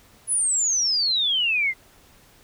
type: exponential sweep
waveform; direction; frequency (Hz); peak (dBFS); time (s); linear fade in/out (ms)
sine; down; 10548 to 2037; -19; 0.27-1.74; 50
effects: pink hiss -54 dBFS RMS until 2.43 s